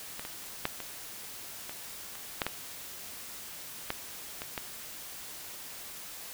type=clicks; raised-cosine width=0.3 ms; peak=-22 / -23 / -12 / -23 / -24 / -29 / -12 / -14 / -14 / -21 / -17 dBFS; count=11; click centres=0.195 / 0.251 / 0.654 / 0.803 / 1.695 / 2.154 / 2.418 / 2.466 / 3.904 / 4.419 / 4.578 s; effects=white hiss -44 dBFS RMS until 6.33 s